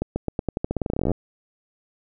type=accelerating click train; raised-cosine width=2 ms; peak=-10 dBFS; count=23; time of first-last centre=0.02-1.117 s; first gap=140 ms; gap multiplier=0.88; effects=none